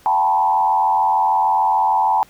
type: tone with frequency modulation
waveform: sine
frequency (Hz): 872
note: A5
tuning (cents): -16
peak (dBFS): -13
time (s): 0.06-2.23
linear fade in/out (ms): 0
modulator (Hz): 86.6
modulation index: 1.2
effects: pink hiss -50 dBFS RMS until 2.29 s